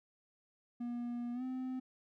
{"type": "tone with pitch glide", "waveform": "triangle", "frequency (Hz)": [240, 257.2], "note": ["B3", "C4"], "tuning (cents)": [-49, -30], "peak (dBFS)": -35, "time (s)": [0.8, 1.8], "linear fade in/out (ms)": 10, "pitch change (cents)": 119, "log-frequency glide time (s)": [1.33, 1.43], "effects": []}